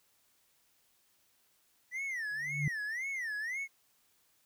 triangle tone with vibrato, 1924 Hz, B6, 46 cents flat, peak -33 dBFS, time 1.91-3.68 s, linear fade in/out 50 ms, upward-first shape sine, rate 1.9 Hz, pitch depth 240 cents each way
sine tone with exponential growth, 146.83 Hz, D3, in tune, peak -26 dBFS, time 2.31-2.68 s, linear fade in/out 2 ms, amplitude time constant 80 ms
effects white hiss -71 dBFS RMS until 4.45 s

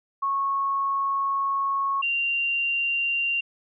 sine tone pair in turn, 1100 / 2772 Hz, C#6 / F7, -14 / -14 cents, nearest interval octave + major third, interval 1600 cents, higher second, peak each -22 dBFS, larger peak neither, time 0.22-2.02 / 2.02-3.41 s, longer first, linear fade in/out 10 ms, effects none

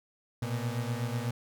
35% pulse beating tone pair, 116.54 / 124.64 Hz, A#2 / B2, 0 / +16 cents, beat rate 8.1 Hz, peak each -31 / -33 dBFS, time 0.42-1.31 s, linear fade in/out 5 ms, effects none

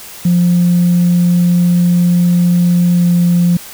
sine tone with pitch glide, 175.4 to 174.29 Hz, F3 to F3, +8 to -3 cents, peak -6 dBFS, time 0.25-3.57 s, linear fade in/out 5 ms, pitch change -11 cents, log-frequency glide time 2.98-3.04 s, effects tanh soft clip ceiling -4 dBFS + white hiss -32 dBFS RMS until 3.73 s

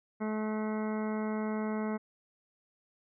harmonic tone, 215.5 Hz, A3, 36 cents flat, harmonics 1 / 2 / 3 / 4 / 5 / 6 / 7 / 9 / 10, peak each -32 / -38 / -42 / -44 / -46 / -48 / -49 / -51 / -52 dBFS, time 0.2-1.98 s, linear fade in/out 20 ms, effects none

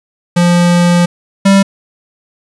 square tone pair in turn, 174.61 / 195.99 Hz, F3 / G3, 0 / 0 cents, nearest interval major second, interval 200 cents, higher second, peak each -7 / -5 dBFS, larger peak second, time 0.36-1.06 / 1.45-1.63 s, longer first, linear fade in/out 10 ms, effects resampled to 24000 Hz + 7-bit

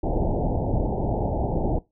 pink low-pass noise, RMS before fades -24 dBFS, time 0.03-1.79 s, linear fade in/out 5 ms, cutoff 870 Hz, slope 96 dB/octave, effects noise-tail reverb RT60 0.2 s tail -20 dB re dry

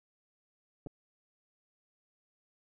clicks, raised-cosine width 2 ms, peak -30 dBFS, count 2, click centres 0.863 / 0.87 s, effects none

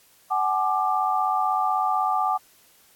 sine tone cluster, 752 / 848 / 1185 Hz, F#5 / G#5 / D6, +28 / +36 / +15 cents, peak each -24 / -26 / -24 dBFS, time 0.3-2.38 s, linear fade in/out 20 ms, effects white hiss -57 dBFS RMS until 2.95 s + AAC 64 kbps

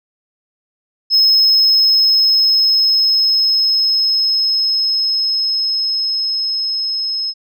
sine tone with level ramp, 5170 Hz, E8, 34 cents flat, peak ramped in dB -5 to -17 dBFS, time 1.1-7.34 s, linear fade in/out 50 ms, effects tanh soft clip ceiling -7 dBFS

